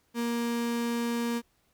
35% pulse tone, 235.3 Hz, A#3, 16 cents sharp, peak -26 dBFS, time 0.14-1.42 s, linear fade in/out 50 ms, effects pink hiss -70 dBFS RMS until 1.73 s

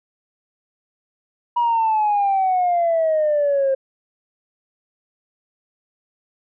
sine exponential sweep, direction down, 965 to 531 Hz, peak -14 dBFS, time 1.56-3.75 s, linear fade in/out 10 ms, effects tanh soft clip ceiling -12 dBFS

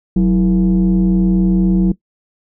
sine tone with frequency modulation, 185 Hz, F#3, in tune, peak -8 dBFS, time 0.16-1.92 s, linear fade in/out 5 ms, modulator 143 Hz, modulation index 0.69, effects noise-tail reverb RT60 0.1 s tail -19 dB re dry + tanh soft clip ceiling -6 dBFS

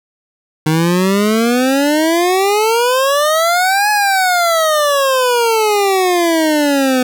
25% pulse exponential two-way sweep, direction up then down, 153.8 to 848 to 250.6 Hz, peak -7 dBFS, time 0.66-7.03 s, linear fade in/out 5 ms, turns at 3.9 s, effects 8-bit

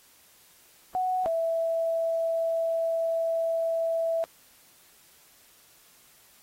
sine tone pair in turn, 740 / 659.3 Hz, F#5 / E5, 0 / 0 cents, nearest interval major second, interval 200 cents, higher first, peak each -24 dBFS, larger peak neither, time 0.95-1.26 / 1.26-4.24 s, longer second, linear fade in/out 0 ms, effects white hiss -58 dBFS RMS until 6.42 s + AAC 48 kbps

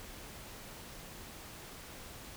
silence, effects pink hiss -49 dBFS RMS until 2.36 s

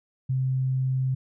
sine tone, 130.8 Hz, C3, in tune, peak -22 dBFS, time 0.29-1.15 s, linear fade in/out 10 ms, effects none

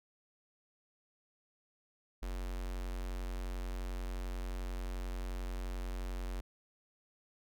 square tone with notch filter, 45.68 Hz, F#1, 21 cents flat, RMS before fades -39 dBFS, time 2.22-6.41 s, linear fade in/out 10 ms, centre 130 Hz, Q 1.4, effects none

